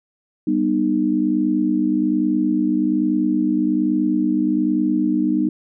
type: chord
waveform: sine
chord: G augmented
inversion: none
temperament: just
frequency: 196 / 245 / 306.2 Hz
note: G3 / B3 / D#4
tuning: 0 / -14 / -28 cents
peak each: -23 / -21 / -18 dBFS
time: 0.47-5.49 s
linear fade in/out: 5 ms
effects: none